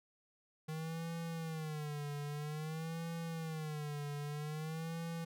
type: tone with vibrato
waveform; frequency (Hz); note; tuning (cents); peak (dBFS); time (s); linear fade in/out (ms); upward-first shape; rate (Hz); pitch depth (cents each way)
square; 155.56; D#3; 0; -40; 0.68-5.25; 10; sine; 0.51; 120
effects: none